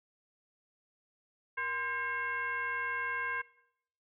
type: tone with frequency modulation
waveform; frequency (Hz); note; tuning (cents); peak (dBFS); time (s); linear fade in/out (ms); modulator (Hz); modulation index
sine; 1600; G6; +35; -32; 1.57-3.42; 10; 563; 1.1
effects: noise-tail reverb RT60 0.7 s tail -18 dB re dry